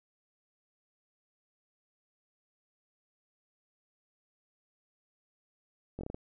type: slowing click train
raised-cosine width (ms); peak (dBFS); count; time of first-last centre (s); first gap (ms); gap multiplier
2; -26; 6; 5.99-6.145; 20; 1.22
effects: none